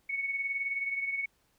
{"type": "beating tone pair", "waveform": "sine", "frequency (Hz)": [2217, 2236], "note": ["C#7", "C#7"], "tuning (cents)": [0, 14], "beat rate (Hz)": 19, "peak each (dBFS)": [-31, -39], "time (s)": [0.09, 1.26], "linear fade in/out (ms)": 10, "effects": ["pink hiss -71 dBFS RMS until 1.58 s"]}